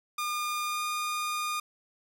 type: tone with pitch glide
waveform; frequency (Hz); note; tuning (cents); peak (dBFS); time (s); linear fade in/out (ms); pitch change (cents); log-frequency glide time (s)
sawtooth; 1211 to 1218.7; D#6 to D#6; -47 to -36; -26; 0.18-1.6; 5; +11; 0.64-0.83
effects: none